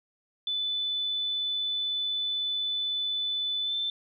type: tone with pitch glide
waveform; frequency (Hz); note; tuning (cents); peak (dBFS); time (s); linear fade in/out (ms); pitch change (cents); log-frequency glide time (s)
sine; 3498 to 3541; A7 to A7; -11 to +10; -27; 0.47-3.9; 2; +21; 3.63-3.74
effects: none